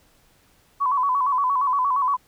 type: tone with vibrato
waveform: sine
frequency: 1066 Hz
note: C6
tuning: 32 cents sharp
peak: -18 dBFS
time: 0.8-2.17 s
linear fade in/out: 20 ms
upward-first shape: square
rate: 8.6 Hz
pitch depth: 93 cents each way
effects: pink hiss -59 dBFS RMS until 2.27 s